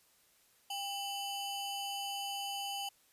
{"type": "ring-modulated tone", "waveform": "40% pulse", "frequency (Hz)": 1896, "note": "A#6", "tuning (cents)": 29, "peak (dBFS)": -33, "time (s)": [0.7, 2.89], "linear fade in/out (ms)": 5, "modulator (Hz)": 1100, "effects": ["white hiss -68 dBFS RMS until 3.12 s", "resampled to 32000 Hz"]}